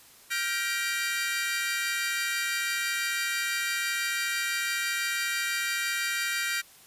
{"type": "chord", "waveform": "sawtooth", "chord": "G minor seventh", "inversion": "third", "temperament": "equal with one note detuned", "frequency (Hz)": [1396.9, 1568, 1896.2, 2349], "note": ["F6", "G6", "Bb6", "D7"], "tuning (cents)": [0, 0, 29, 0], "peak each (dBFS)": [-31, -30, -29, -29], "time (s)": [0.3, 6.62], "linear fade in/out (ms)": 20, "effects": ["white hiss -54 dBFS RMS until 6.86 s", "resampled to 32000 Hz"]}